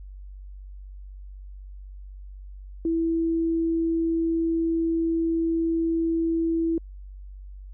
sine tone, 329.6 Hz, E4, in tune, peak -21 dBFS, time 2.85-6.78 s, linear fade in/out 2 ms, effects added 48 Hz sine -38 dBFS peak until 7.73 s

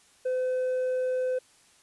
triangle tone with hard clipping, 510 Hz, C5, 44 cents flat, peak -24 dBFS, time 0.25-1.39 s, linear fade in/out 10 ms, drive 1 dB, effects white hiss -60 dBFS RMS until 1.82 s + resampled to 24000 Hz

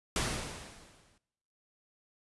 pink noise with exponential decay, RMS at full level -29 dBFS, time 0.16-1.18 s, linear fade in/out 2 ms, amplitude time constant 220 ms, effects noise-tail reverb RT60 1.0 s tail -22 dB re dry + resampled to 24000 Hz

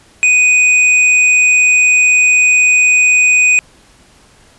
sine tone with tanh clipping, 2489 Hz, D#7, in tune, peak -8 dBFS, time 0.23-3.59 s, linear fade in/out 0 ms, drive 15 dB, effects pink hiss -46 dBFS RMS until 4.58 s + resampled to 24000 Hz

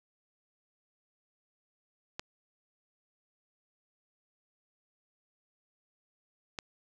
clicks, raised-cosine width 0.2 ms, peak -19 dBFS, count 2, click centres 2.195 / 6.588 s, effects none

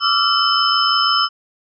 sine tone cluster, 1161 / 1290 / 1376 / 3030 / 5210 Hz, D6 / E6 / F6 / F#7 / E8, -20 / -38 / -26 / +40 / -21 cents, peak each -20 / -22 / -19 / -19 / -19 dBFS, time 0-1.29 s, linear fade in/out 50 ms, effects none

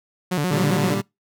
sawtooth tone with vibrato, 163 Hz, E3, 19 cents flat, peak -16 dBFS, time 0.31-0.95 s, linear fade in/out 10 ms, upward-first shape square, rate 7.6 Hz, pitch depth 190 cents each way
25% pulse chord, G minor, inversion first, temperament equal, 116.54 / 146.83 / 196 Hz, Bb2 / D3 / G3, 0 / 0 / 0 cents, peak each -23 / -25 / -20 dBFS, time 0.51-1.02 s, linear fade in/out 20 ms
effects noise-tail reverb RT60 0.2 s tail -25 dB re dry

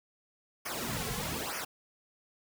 pink noise with flanger, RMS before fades -36 dBFS, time 0.65-1.65 s, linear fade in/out 10 ms, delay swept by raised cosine 0.25 to 3.35 ms, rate 1.1 Hz, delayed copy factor -1, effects none

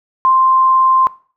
sine tone, 1047 Hz, C6, 1 cent sharp, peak -8 dBFS, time 0.25-1.07 s, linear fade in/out 0 ms, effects noise-tail reverb RT60 0.4 s tail -19 dB re dry

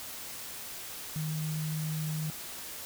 sine tone in noise, 155.56 Hz, D#3, in tune, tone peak -31 dBFS, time 1.16-2.3 s, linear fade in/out 0 ms, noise white, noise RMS -42 dBFS, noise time 0-2.85 s, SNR +8 dB, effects none

